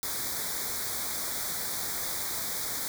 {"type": "band-stop noise", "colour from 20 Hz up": "white", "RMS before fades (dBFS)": -33, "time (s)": [0.03, 2.88], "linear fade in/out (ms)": 0, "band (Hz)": [2300, 3400], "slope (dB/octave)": 96, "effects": []}